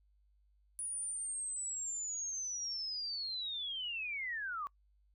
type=linear sweep; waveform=sine; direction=down; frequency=9800 to 1108.7 Hz; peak=-37 dBFS; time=0.79-4.67 s; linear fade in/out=0 ms; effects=noise-tail reverb RT60 0.1 s tail -23 dB re dry + added 50 Hz sine -67 dBFS peak until 5.14 s